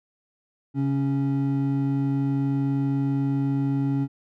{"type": "tone pair together", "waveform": "triangle", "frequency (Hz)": [136.69, 277.2], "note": ["C#3", "C#4"], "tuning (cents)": [-24, 0], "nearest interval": "octave", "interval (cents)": 1224, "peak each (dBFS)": -22, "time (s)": [0.74, 4.08], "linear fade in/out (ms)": 50, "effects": []}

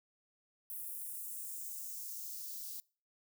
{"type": "noise with high-pass filter sweep", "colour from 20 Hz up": "violet", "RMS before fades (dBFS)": -44, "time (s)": [0.7, 2.8], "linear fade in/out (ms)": 0, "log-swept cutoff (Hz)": [11000, 4300], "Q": 1.8, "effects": ["noise-tail reverb RT60 0.4 s tail -25 dB re dry"]}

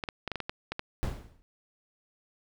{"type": "clicks", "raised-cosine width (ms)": 0.3, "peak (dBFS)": -17, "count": 9, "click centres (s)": [0.038, 0.088, 0.277, 0.317, 0.357, 0.403, 0.495, 0.72, 0.794]}
{"type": "noise with exponential decay", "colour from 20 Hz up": "brown", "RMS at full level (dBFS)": -27, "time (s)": [1.03, 1.42], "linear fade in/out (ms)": 0, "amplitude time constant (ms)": 83}
{"effects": []}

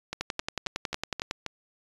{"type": "two click trains", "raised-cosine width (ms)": 0.2, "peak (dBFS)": [-15, -12], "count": [6, 13], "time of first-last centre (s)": [[0.13, 1.463], [0.21, 1.311]], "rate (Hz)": [3.75, 10.9], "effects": ["resampled to 24000 Hz"]}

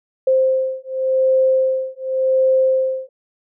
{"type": "beating tone pair", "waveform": "sine", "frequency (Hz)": [523.3, 524.19], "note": ["C5", "C5"], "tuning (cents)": [0, 3], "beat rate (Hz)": 0.89, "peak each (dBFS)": [-17, -17], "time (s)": [0.27, 3.09], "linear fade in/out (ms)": 5, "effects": []}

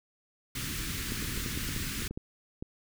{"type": "band-stop noise", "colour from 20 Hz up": "pink", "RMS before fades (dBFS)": -35, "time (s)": [0.55, 2.08], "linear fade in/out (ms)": 5, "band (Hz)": [330, 1400], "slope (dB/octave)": 24}
{"type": "clicks", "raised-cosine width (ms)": 3, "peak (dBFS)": -24, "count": 11, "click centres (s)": [1.121, 1.226, 1.376, 1.462, 1.575, 1.69, 1.764, 2.021, 2.11, 2.175, 2.625]}
{"effects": []}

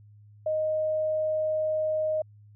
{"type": "tone", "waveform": "sine", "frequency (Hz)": 622, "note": "D#5", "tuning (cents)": -1, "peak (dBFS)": -24, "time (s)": [0.46, 2.22], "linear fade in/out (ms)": 5, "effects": ["added 104 Hz sine -50 dBFS peak until 2.55 s"]}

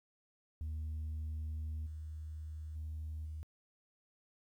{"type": "tone with level steps", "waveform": "sine", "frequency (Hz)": 77.78, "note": "D#2", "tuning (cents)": 0, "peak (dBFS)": [-35, -41, -38, -40], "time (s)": [0.61, 3.43], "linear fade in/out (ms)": 0, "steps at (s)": [1.86, 2.75, 3.25], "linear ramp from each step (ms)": 10, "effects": ["tanh soft clip ceiling -36 dBFS", "12-bit"]}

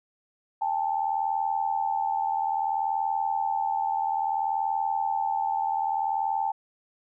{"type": "tone pair together", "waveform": "sine", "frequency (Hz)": [799.4, 880], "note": ["G5", "A5"], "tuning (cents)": [34, 0], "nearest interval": "major second", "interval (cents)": 166, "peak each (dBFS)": -27, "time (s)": [0.61, 6.52], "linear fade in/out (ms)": 10, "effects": []}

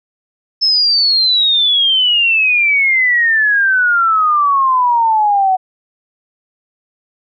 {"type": "exponential sweep", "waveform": "sine", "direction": "down", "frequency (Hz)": [5274, 740], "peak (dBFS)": -9, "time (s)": [0.61, 5.57], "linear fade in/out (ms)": 20, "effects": []}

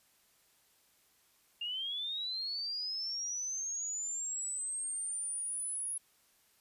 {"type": "linear sweep", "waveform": "sine", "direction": "up", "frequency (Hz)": [2794, 10548], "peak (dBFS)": -35, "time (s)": [1.61, 5.98], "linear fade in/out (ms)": 5, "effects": ["white hiss -69 dBFS RMS until 6.6 s", "resampled to 32000 Hz"]}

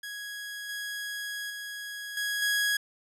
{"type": "tone with level steps", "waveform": "sawtooth", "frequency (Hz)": 1661.2, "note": "G#6", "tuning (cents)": 0, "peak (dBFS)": [-33, -30, -33, -25, -21], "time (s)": [0.03, 2.77], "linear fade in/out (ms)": 5, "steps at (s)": [0.69, 1.5, 2.17, 2.42], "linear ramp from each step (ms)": 2, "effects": ["resampled to 32000 Hz"]}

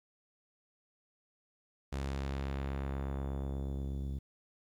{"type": "tone with low-pass filter sweep", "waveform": "sawtooth", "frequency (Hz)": 68.3, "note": "C#2", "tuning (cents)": -25, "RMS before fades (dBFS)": -37, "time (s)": [1.92, 4.19], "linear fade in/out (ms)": 10, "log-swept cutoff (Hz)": [9300, 220], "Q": 0.74, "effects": ["11-bit"]}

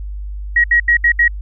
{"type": "tone bursts at uneven times", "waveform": "sine", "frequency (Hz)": 1900, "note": "A#6", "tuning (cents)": 33, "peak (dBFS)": -8, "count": 5, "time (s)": [[0.56, 0.64], [0.71, 0.8], [0.88, 0.97], [1.04, 1.12], [1.19, 1.28]], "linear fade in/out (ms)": 5, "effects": ["added 50 Hz sine -23 dBFS peak until 1.41 s"]}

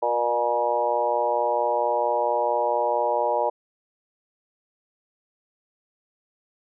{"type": "harmonic tone with a mistuned harmonic", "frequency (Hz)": 120, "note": "B2", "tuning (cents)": -49, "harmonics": [3, 4, 5, 6, 7, 8], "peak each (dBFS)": [-35, -27, -25, -32, -26, -27], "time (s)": [0.02, 3.5], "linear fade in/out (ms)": 10, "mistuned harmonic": 4, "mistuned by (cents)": -16, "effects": []}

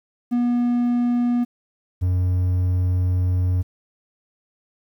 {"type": "tone pair in turn", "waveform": "triangle", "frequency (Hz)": [241.8, 90.57], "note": ["B3", "F#2"], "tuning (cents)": [-36, -36], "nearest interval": "octave + perfect fourth", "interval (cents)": 1700, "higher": "first", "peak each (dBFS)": -15, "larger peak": "neither", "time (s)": [[0.31, 1.45], [2.01, 3.63]], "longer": "second", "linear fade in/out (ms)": 20, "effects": ["9-bit"]}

